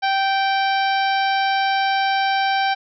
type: harmonic tone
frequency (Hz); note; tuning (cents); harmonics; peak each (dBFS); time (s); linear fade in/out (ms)
780; G5; -9; 1 / 2 / 3 / 4 / 5 / 6 / 7; -18 / -24 / -28 / -30 / -32 / -34 / -35; 0.02-2.75; 20
effects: none